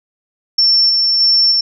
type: tone with tremolo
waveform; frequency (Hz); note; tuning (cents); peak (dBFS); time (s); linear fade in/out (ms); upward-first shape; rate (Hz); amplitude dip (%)
sine; 5410; E8; +44; -8; 0.58-1.61; 5; square; 1.6; 25
effects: none